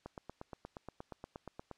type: click train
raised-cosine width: 1 ms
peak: -30 dBFS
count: 15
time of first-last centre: 0.06-1.713 s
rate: 8.47 Hz
effects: white hiss -72 dBFS RMS until 1.77 s + low-pass 5000 Hz 12 dB/octave